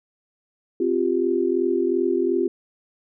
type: chord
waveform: sine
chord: C suspended fourth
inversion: none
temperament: equal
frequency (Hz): 261.6 / 349.2 / 392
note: C4 / F4 / G4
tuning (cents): 0 / 0 / 0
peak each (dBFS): -26 / -21 / -23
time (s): 0.8-2.48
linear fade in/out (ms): 5
effects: none